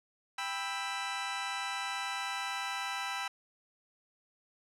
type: chord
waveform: 20% pulse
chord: E minor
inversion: first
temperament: just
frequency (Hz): 791.1 / 988.9 / 1318.5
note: G5 / B5 / E6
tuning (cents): +16 / +2 / 0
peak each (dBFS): -34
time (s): 0.38-3.28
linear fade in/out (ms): 5
effects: low-pass 8000 Hz 12 dB/octave